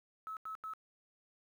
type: tone bursts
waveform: sine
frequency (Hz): 1295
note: E6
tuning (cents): -31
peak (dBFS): -40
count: 3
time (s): 0.27-0.736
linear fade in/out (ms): 0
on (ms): 98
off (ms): 86
effects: 11-bit